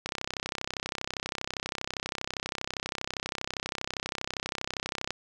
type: click train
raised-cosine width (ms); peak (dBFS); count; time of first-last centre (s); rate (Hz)
0.2; -14; 165; 0.06-5.106; 32.5
effects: none